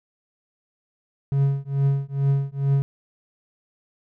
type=tone with tremolo; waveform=triangle; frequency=138.59 Hz; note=C#3; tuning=in tune; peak=-13 dBFS; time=1.32-2.82 s; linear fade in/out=0 ms; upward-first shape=triangle; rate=2.3 Hz; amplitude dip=100%; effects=none